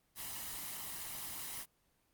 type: noise with comb filter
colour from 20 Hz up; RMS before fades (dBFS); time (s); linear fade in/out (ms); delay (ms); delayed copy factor
white; -43; 0.15-1.66; 50; 1; +0.5
effects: pink hiss -75 dBFS RMS until 2.13 s + Opus 24 kbps